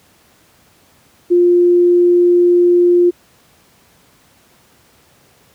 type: tone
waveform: sine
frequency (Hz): 351.6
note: F4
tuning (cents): +12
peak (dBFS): -7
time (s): 1.3-3.11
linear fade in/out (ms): 20
effects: pink hiss -51 dBFS RMS until 5.54 s + high-pass 80 Hz 12 dB/octave